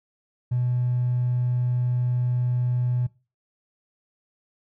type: tone with hard clipping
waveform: triangle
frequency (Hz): 123.47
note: B2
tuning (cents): 0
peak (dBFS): -21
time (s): 0.51-3.07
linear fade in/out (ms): 10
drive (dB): 3
effects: noise-tail reverb RT60 0.3 s tail -20 dB re dry